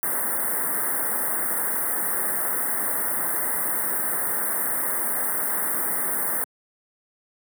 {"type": "band-stop noise", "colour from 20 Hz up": "white", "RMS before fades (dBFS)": -25, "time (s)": [0.03, 6.44], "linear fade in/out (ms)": 0, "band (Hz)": [2000, 8600], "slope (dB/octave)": 96, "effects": ["high-pass 200 Hz 12 dB/octave"]}